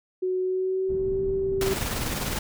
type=tone with pitch glide; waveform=sine; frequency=370 to 387.3 Hz; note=F#4 to G4; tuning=0 to -21 cents; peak=-23 dBFS; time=0.22-1.74 s; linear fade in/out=10 ms; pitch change=+79 cents; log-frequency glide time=0.41-1.23 s
type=low-pass noise; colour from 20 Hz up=pink; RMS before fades=-36 dBFS; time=0.88-2.36 s; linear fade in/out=20 ms; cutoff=250 Hz; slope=12 dB/octave
type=noise with tremolo; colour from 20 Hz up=pink; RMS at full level=-28 dBFS; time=1.61-2.39 s; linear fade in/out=2 ms; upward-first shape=square; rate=20 Hz; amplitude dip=35%
effects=none